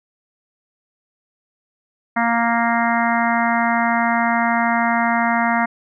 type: harmonic tone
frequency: 233.1 Hz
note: A#3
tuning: in tune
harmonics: 1 / 3 / 4 / 5 / 6 / 7 / 8 / 9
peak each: -21 / -21 / -22 / -26 / -25 / -28 / -25 / -27 dBFS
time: 2.16-5.66 s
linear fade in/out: 10 ms
effects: none